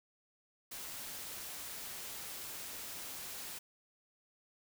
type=noise; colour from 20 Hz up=white; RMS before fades=-45 dBFS; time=0.71-3.59 s; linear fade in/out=10 ms; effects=none